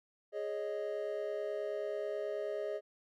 triangle chord, Ab suspended fourth, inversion none, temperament just, 415.3 / 553.7 / 623 Hz, Ab4 / Db5 / Eb5, 0 / -2 / +2 cents, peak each -37 / -40 / -37 dBFS, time 0.32-2.81 s, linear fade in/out 50 ms, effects none

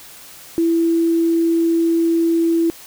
sine tone, 332.5 Hz, E4, 15 cents sharp, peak -13 dBFS, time 0.58-2.7 s, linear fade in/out 0 ms, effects white hiss -40 dBFS RMS until 2.86 s

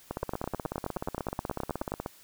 two click trains, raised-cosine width 1 ms, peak -17 / -18 dBFS, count 17 / 33, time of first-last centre 0.23-1.92 / 0.11-2.061 s, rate 9.47 / 16.4 Hz, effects white hiss -56 dBFS RMS until 2.23 s

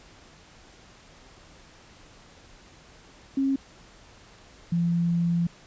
sine tone pair in turn, 271.1 / 170.78 Hz, C#4 / F3, -38 / -38 cents, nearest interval minor sixth, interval 800 cents, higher first, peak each -21 dBFS, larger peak neither, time 3.37-3.56 / 4.72-5.47 s, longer second, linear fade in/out 5 ms, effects pink hiss -52 dBFS RMS until 5.66 s + resampled to 16000 Hz

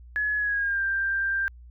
sine tone with pitch glide, 1696 to 1582.4 Hz, G#6 to G6, +36 to +16 cents, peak -23 dBFS, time 0.16-1.48 s, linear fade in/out 0 ms, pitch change -120 cents, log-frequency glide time 0.37-0.82 s, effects added 60 Hz sine -44 dBFS peak until 1.7 s

